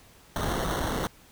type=noise with sample-and-hold; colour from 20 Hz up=pink; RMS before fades=-29 dBFS; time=0.36-1.07 s; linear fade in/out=0 ms; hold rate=2450 Hz; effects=pink hiss -55 dBFS RMS until 1.31 s